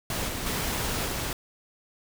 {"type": "noise with level steps", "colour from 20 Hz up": "pink", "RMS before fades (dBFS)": [-30, -33, -29, -31], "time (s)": [0.1, 1.33], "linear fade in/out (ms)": 2, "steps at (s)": [0.28, 0.46, 1.06], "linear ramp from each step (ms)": 5, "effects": []}